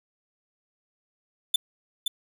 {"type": "tone with echo", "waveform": "45% pulse", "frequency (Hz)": 3515, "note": "A7", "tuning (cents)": -2, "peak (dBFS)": -18, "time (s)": [1.54, 1.56], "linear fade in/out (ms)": 5, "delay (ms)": 520, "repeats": 1, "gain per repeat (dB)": -6, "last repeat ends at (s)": 2.08, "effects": []}